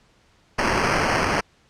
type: noise with sample-and-hold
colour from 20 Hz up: white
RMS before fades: -21 dBFS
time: 0.58-1.41 s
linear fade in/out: 10 ms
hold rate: 3675 Hz
effects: pink hiss -59 dBFS RMS until 1.69 s + low-pass 6000 Hz 12 dB/octave